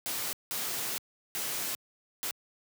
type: noise bursts at uneven times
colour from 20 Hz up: white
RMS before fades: -34 dBFS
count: 4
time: 0.06-0.33 / 0.51-0.98 / 1.35-1.75 / 2.23-2.31 s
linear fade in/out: 0 ms
effects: high-pass 100 Hz 12 dB/octave